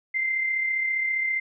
sine tone pair together, 2051 / 2086 Hz, C7 / C7, -35 / -6 cents, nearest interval unison, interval 29 cents, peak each -35 / -23 dBFS, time 0.14-1.4 s, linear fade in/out 10 ms, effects none

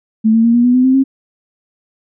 sine tone with pitch steps, 220 / 226.3 / 232.8 / 239.5 / 246.4 / 253.4 / 260.7 / 268.2 Hz, A3 / A3 / A#3 / A#3 / B3 / B3 / C4 / C4, 0 / +49 / -2 / +47 / -4 / +45 / -6 / +43 cents, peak -7 dBFS, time 0.24-1.04 s, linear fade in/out 20 ms, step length 100 ms, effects none

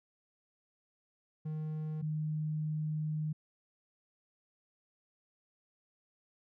triangle / sine tone pair in turn, 155 / 153.93 Hz, D#3 / D#3, -6 / -18 cents, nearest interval unison, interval 12 cents, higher first, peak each -33 / -32 dBFS, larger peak second, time 1.45-2.02 / 2.02-3.33 s, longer second, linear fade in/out 10 ms, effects none

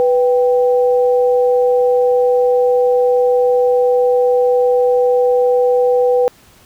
sine tone pair together, 493.9 / 784 Hz, B4 / G5, 0 / 0 cents, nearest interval minor sixth, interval 800 cents, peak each -10 / -20 dBFS, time 0-6.28 s, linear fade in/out 0 ms, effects pink hiss -47 dBFS RMS until 6.65 s

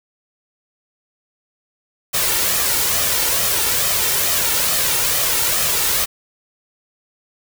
white noise with flanger, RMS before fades -18 dBFS, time 2.13-6.06 s, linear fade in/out 20 ms, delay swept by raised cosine 1.6 to 2.24 ms, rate 2.3 Hz, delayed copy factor +0.5, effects none

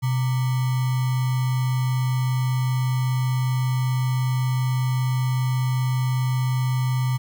sine tone with sample-and-hold, 127.4 Hz, C3, 46 cents flat, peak -19 dBFS, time 0.02-7.18 s, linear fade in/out 20 ms, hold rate 1050 Hz, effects none

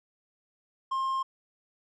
triangle tone, 1063 Hz, C6, 27 cents sharp, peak -25 dBFS, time 0.91-1.23 s, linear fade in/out 10 ms, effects resampled to 22050 Hz

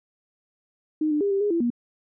sine tone with pitch steps, 308.6 / 298.9 / 402.4 / 393.4 / 413 / 336.6 / 238.9 Hz, D#4 / D4 / G4 / G4 / G#4 / E4 / A#3, -14 / +31 / +45 / +6 / -10 / +36 / +43 cents, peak -20 dBFS, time 1.01-1.703 s, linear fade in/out 5 ms, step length 99 ms, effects none

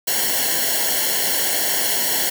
white noise with comb filter, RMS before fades -20 dBFS, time 0.07-2.3 s, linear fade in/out 10 ms, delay 0.81 ms, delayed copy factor -0.9, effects none

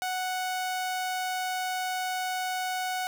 sawtooth tone, 740 Hz, F#5, in tune, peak -25 dBFS, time 0.02-3.07 s, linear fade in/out 0 ms, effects none

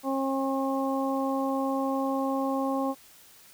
harmonic tone, 269.7 Hz, C#4, 47 cents flat, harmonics 1 / 2 / 3 / 4, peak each -28 / -31 / -33 / -34 dBFS, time 0.03-2.95 s, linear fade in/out 50 ms, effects white hiss -54 dBFS RMS until 3.53 s

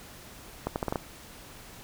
accelerating click train, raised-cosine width 1 ms, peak -14 dBFS, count 6, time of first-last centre 0.67-0.958 s, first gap 89 ms, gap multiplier 0.78, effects pink hiss -48 dBFS RMS until 1.83 s

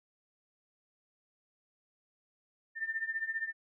sine tone with tremolo, 1797 Hz, A6, 36 cents sharp, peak -29 dBFS, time 2.75-3.53 s, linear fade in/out 50 ms, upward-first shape triangle, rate 15 Hz, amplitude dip 90%, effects none

